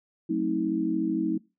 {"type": "chord", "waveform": "sine", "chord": "F# diminished seventh", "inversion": "none", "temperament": "just", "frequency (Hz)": [185, 222, 266.4, 319.7], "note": ["F#3", "A3", "C4", "Eb4"], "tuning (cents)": [0, 16, 31, 47], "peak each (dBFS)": [-32, -32, -32, -26], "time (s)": [0.29, 1.38], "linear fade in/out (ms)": 10, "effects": ["noise-tail reverb RT60 0.3 s tail -25 dB re dry"]}